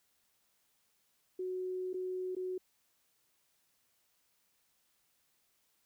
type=tone with dropouts; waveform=sine; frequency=369 Hz; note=F#4; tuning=5 cents flat; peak=-35 dBFS; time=1.39-2.58 s; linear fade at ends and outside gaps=5 ms; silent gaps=1.932-1.941 / 2.351-2.365 s; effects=white hiss -75 dBFS RMS until 5.85 s